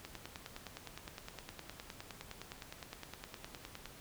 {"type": "click train", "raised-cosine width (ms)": 0.2, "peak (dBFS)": -27, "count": 38, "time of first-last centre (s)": [0.05, 3.857], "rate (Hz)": 9.72, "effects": ["pink hiss -55 dBFS RMS until 4 s"]}